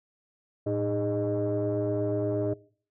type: tone cluster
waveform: sine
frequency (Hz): 111.2 / 307.5 / 409.3 / 614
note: A2 / D#4 / G#4 / D#5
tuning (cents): +19 / -20 / -25 / -23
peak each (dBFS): -30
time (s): 0.66-2.54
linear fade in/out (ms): 10
effects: noise-tail reverb RT60 0.5 s tail -22 dB re dry + tanh soft clip ceiling -20 dBFS